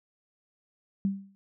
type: tone with exponential decay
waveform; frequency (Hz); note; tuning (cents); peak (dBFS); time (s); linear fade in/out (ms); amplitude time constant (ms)
sine; 196; G3; 0; -21; 1.05-1.35; 0; 65
effects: none